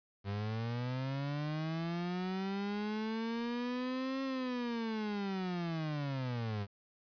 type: linear two-way sweep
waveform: 35% pulse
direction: up then down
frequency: 98 to 269.5 to 98 Hz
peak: -33 dBFS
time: 0.24-6.67 s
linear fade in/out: 50 ms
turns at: 4.23 s
effects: resampled to 11025 Hz + 10-bit